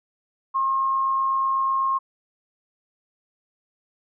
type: tone with amplitude modulation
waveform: sine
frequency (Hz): 1073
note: C6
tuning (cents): +43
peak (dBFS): -18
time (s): 0.54-1.99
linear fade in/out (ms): 20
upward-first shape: sine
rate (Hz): 108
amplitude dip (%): 30
effects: none